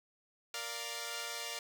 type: chord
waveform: 5% pulse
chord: Bb major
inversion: none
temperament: equal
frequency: 466.2 / 587.3 / 698.5 Hz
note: Bb4 / D5 / F5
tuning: 0 / 0 / 0 cents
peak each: -32 dBFS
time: 0.54-1.59 s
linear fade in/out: 2 ms
effects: none